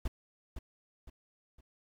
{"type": "noise with echo", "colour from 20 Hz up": "brown", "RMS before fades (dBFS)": -33, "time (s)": [0.05, 0.08], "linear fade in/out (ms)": 5, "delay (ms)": 510, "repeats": 3, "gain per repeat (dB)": -8, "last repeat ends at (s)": 1.61, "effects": []}